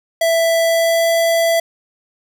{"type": "tone with pitch glide", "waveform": "square", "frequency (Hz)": [662, 666.2], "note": ["E5", "E5"], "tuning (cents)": [7, 18], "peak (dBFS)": -13, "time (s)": [0.21, 1.6], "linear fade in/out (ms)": 5, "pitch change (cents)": 11, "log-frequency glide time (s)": [0.64, 1.08], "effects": []}